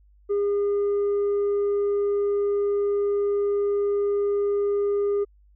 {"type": "tone with tanh clipping", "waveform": "sine", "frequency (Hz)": 406.1, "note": "G#4", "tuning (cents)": -39, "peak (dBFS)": -21, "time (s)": [0.29, 5.25], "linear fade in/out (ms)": 20, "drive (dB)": 2, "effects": ["added 50 Hz sine -53 dBFS peak until 5.55 s"]}